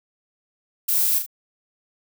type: noise with echo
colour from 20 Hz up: violet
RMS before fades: -21 dBFS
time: 0.88-1.19 s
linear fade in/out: 10 ms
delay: 37 ms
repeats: 2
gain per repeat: -6 dB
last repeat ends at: 1.264 s
effects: none